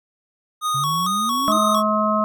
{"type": "tone with vibrato", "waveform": "square", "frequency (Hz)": 1174.7, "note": "D6", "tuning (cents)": 0, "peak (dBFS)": -20, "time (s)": [0.61, 1.83], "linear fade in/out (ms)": 50, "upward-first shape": "square", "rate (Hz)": 2.2, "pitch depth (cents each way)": 92}
{"type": "exponential sweep", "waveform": "sine", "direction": "up", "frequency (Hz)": [131.1, 316.8], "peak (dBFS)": -26, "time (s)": [0.74, 1.58], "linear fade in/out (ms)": 10}
{"type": "harmonic tone", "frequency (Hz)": 213.3, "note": "G#3", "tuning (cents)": 46, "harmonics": [1, 3, 5, 6], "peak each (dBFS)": [-22, -22, -22, -22], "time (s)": [1.48, 2.24], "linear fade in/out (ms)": 0}
{"effects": []}